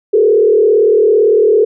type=tone with frequency modulation; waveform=sine; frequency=430 Hz; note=A4; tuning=40 cents flat; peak=-6 dBFS; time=0.13-1.65 s; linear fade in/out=10 ms; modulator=37.8 Hz; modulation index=1.1; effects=none